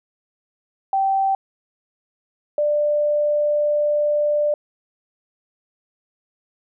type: tone pair in turn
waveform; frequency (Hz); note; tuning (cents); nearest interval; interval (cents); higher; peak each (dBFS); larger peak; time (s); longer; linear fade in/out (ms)
sine; 777 / 592.4; G5 / D5; -16 / +15; perfect fourth; 469; first; -16; neither; 0.93-1.35 / 2.58-4.54; second; 2
effects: none